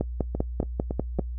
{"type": "two click trains", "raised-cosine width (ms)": 2, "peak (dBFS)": [-15, -11], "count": [4, 7], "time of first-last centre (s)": [[0.35, 1.188], [0.01, 1.193]], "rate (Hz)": [3.58, 5.07], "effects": ["noise-tail reverb RT60 0.1 s tail -22 dB re dry", "added 60 Hz sine -30 dBFS peak until 1.38 s"]}